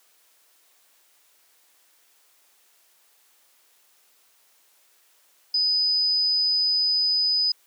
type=tone; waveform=sine; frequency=4993 Hz; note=D#8; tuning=5 cents sharp; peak=-19 dBFS; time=5.54-7.52 s; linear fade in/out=5 ms; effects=white hiss -61 dBFS RMS until 7.66 s + high-pass 400 Hz 12 dB/octave